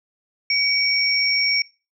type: tone pair together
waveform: sine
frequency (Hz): 2269 / 5507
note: C#7 / F8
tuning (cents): +40 / -25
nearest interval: octave + minor third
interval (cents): 1535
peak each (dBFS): -20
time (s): 0.5-1.62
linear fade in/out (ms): 2
effects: noise-tail reverb RT60 0.3 s tail -21 dB re dry